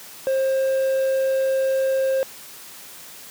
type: tone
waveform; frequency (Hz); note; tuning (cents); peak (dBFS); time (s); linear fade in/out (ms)
triangle; 532; C5; +29; -16; 0.27-2.23; 0
effects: white hiss -41 dBFS RMS until 3.3 s + high-pass 100 Hz 12 dB/octave